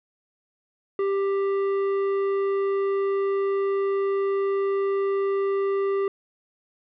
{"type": "tone with tanh clipping", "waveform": "triangle", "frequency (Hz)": 393.8, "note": "G4", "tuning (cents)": 8, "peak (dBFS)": -23, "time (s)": [0.99, 6.08], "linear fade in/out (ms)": 2, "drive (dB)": 14, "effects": []}